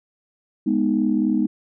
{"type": "chord", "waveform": "sine", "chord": "G# minor", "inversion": "none", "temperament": "equal", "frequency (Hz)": [207.7, 246.9, 311.1], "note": ["G#3", "B3", "D#4"], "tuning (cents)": [0, 0, 0], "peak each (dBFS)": -21, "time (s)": [0.66, 1.47], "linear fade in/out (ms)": 10, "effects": ["tanh soft clip ceiling -7 dBFS"]}